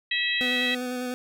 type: harmonic tone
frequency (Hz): 648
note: E5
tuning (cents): -30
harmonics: 3 / 4 / 5 / 6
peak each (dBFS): -27 / -29 / -30 / -30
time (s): 0.11-0.75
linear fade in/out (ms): 5
type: tone with vibrato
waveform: 25% pulse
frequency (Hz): 250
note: B3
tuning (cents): +21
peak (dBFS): -25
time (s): 0.41-1.14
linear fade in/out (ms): 0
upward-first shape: square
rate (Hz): 10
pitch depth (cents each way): 13
effects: none